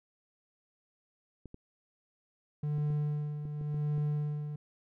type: clicks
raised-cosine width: 3 ms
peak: -33 dBFS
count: 8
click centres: 1.457 / 1.544 / 2.783 / 2.903 / 3.454 / 3.612 / 3.744 / 3.98 s
type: tone with tremolo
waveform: triangle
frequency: 148.6 Hz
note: D3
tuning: 21 cents sharp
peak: -26 dBFS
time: 2.63-4.56 s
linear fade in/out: 5 ms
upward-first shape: sine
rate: 0.91 Hz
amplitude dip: 60%
effects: none